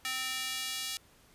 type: tone with high-pass filter sweep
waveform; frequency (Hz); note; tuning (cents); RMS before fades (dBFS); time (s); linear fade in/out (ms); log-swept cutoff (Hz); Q
square; 259.5; C4; -14; -36; 0.05-0.97; 0; 2000 to 3500; 1.1
effects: pink hiss -62 dBFS RMS until 1.34 s + resampled to 32000 Hz